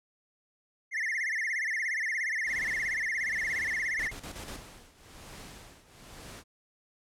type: tone with vibrato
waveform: triangle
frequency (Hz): 1939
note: B6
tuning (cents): -32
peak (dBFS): -27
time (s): 0.91-4.12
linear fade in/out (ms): 50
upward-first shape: sine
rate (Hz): 17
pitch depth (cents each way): 180
type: noise with tremolo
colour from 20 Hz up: pink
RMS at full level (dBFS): -45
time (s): 2.44-6.44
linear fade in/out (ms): 50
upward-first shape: triangle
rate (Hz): 1.1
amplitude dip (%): 85
type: noise bursts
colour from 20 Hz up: pink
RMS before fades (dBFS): -42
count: 5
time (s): 3.99-4.562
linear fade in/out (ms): 2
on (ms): 84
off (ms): 38
effects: low-pass 11000 Hz 12 dB/octave